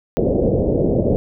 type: low-pass noise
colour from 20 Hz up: white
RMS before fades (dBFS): -17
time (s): 0.17-1.16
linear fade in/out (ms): 0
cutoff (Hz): 580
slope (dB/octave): 48
effects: none